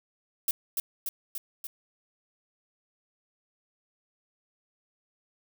violet noise with echo, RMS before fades -26 dBFS, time 0.48-0.51 s, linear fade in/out 2 ms, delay 290 ms, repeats 4, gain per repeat -3 dB, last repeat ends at 1.67 s, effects none

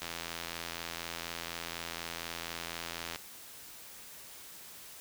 click train, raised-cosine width 0.2 ms, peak -20 dBFS, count 265, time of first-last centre 0.02-3.159 s, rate 84.1 Hz, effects white hiss -50 dBFS RMS until 5 s

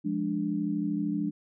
sine chord, D diminished, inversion first, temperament equal, 174.61 / 207.7 / 293.7 Hz, F3 / Ab3 / D4, 0 / 0 / 0 cents, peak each -33 / -31 / -30 dBFS, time 0.04-1.31 s, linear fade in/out 20 ms, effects none

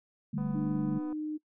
sine chord, D suspended fourth, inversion none, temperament equal with one note detuned, 146.83 / 196.56 / 220 Hz, D3 / G3 / A3, 0 / +5 / 0 cents, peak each -34 dBFS, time 0.33-0.99 s, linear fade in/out 10 ms
click train, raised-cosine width 1 ms, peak -35 dBFS, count 187, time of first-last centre 0.38-1.127 s, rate 249 Hz
sine tone with pitch glide, 300 to 305.8 Hz, D4 to D#4, +37 to -30 cents, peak -32 dBFS, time 0.54-1.38 s, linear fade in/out 20 ms, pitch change +33 cents, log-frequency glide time 0.69-1.1 s
effects noise-tail reverb RT60 0.1 s tail -23 dB re dry

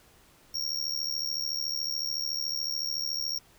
square tone with amplitude modulation, 5560 Hz, F8, 9 cents flat, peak -26 dBFS, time 0.54-3.39 s, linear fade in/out 10 ms, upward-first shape sine, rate 73.8 Hz, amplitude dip 85%, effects pink hiss -59 dBFS RMS until 3.58 s

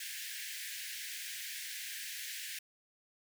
pink high-pass noise, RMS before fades -43 dBFS, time 0-2.59 s, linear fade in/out 5 ms, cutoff 1600 Hz, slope 96 dB/octave, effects none

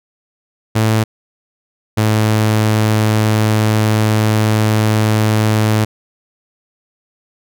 sawtooth tone pair in turn, 110 / 108.24 Hz, A2 / A2, 0 / -28 cents, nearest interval unison, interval 28 cents, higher first, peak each -7 dBFS, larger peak neither, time 0.75-1.04 / 1.97-5.85 s, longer second, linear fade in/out 10 ms, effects none

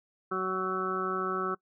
harmonic tone, 187.3 Hz, F#3, 21 cents sharp, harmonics 1 / 2 / 3 / 4 / 6 / 7 / 8, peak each -39 / -33 / -44 / -43 / -36 / -32 / -42 dBFS, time 0.31-1.55 s, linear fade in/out 10 ms, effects noise-tail reverb RT60 0.1 s tail -22 dB re dry

